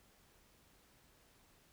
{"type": "silence", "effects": ["pink hiss -68 dBFS RMS until 1.72 s"]}